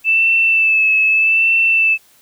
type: tone with vibrato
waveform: sine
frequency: 2637 Hz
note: E7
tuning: in tune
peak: -10 dBFS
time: 0.04-1.98 s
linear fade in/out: 50 ms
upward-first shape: sine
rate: 0.81 Hz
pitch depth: 31 cents each way
effects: white hiss -51 dBFS RMS until 2.21 s